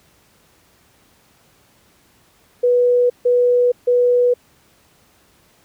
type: tone bursts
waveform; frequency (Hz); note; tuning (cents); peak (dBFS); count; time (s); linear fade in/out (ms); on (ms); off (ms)
sine; 490; B4; -14; -11; 3; 2.63-4.34; 10; 470; 150
effects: pink hiss -55 dBFS RMS until 5.64 s + high-pass 60 Hz 12 dB/octave